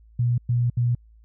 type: tone bursts at uneven times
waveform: sine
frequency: 120.8 Hz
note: B2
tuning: 38 cents flat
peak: -18 dBFS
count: 3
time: 0.19-0.38 / 0.49-0.7 / 0.77-0.95 s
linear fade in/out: 5 ms
effects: added 55 Hz sine -49 dBFS peak until 1.24 s